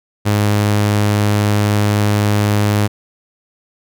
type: tone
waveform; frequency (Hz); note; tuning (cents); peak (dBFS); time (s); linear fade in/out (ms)
sawtooth; 103.83; G#2; 0; -8; 0.25-2.88; 20
effects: none